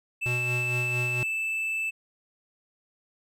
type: tone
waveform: triangle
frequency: 2637 Hz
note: E7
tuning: in tune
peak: -25 dBFS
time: 0.21-1.91 s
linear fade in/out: 20 ms
type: tone with tremolo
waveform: square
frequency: 122.9 Hz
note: B2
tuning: 8 cents flat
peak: -28 dBFS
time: 0.26-1.23 s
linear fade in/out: 0 ms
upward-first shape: sine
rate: 4.4 Hz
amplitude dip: 45%
effects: none